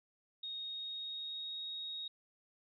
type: tone with pitch glide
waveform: sine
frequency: 3729 to 3761 Hz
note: A#7 to A#7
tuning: 0 to +15 cents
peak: -40 dBFS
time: 0.43-2.08 s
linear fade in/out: 5 ms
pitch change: +15 cents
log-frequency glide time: 0.59-1.6 s
effects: none